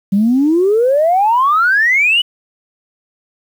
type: exponential sweep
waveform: sine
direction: up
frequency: 190.4 to 3014 Hz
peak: -8 dBFS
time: 0.12-2.22 s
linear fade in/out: 10 ms
effects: tanh soft clip ceiling -4 dBFS + 7-bit